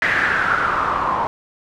white noise with low-pass filter sweep, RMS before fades -19 dBFS, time 0.02-1.27 s, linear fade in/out 0 ms, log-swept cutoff 1900 to 960 Hz, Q 5.3, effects none

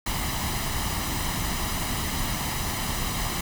pink noise with comb filter, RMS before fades -28 dBFS, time 0.06-3.41 s, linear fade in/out 5 ms, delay 1 ms, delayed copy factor +0.55, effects none

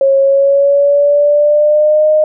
sine tone with pitch glide, 545 to 615.3 Hz, C#5 to D#5, -29 to -19 cents, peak -6 dBFS, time 0.01-2.24 s, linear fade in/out 2 ms, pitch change +210 cents, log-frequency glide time 0.18-2.09 s, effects none

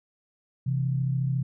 sine tone pair together, 130.81 / 164.81 Hz, C3 / E3, 0 / 0 cents, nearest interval major third, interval 400 cents, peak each -24 / -31 dBFS, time 0.66-1.43 s, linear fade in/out 10 ms, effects none

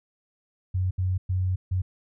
sine tone bursts at uneven times, 92.5 Hz, F#2, in tune, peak -22 dBFS, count 4, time 0.74-0.91 / 0.98-1.18 / 1.29-1.56 / 1.71-1.82 s, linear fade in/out 10 ms, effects none

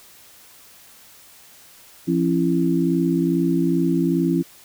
sine tone cluster, 171.9 / 271 / 333.4 Hz, F3 / C#4 / E4, -27 / -39 / +20 cents, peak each -21 dBFS, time 2.07-4.43 s, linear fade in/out 20 ms, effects white hiss -48 dBFS RMS until 4.64 s

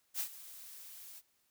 blue noise with ADSR envelope, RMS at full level -35 dBFS, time 0.14-1.22 s, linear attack 56 ms, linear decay 87 ms, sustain -16 dB, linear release 43 ms, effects white hiss -75 dBFS RMS until 1.5 s

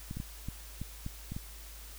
clicks, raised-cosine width 5 ms, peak -25 dBFS, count 8, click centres 0.111 / 0.17 / 0.201 / 0.486 / 0.816 / 1.064 / 1.32 / 1.365 s, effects added 52 Hz sine -47 dBFS peak until 1.98 s + white hiss -51 dBFS RMS until 1.98 s

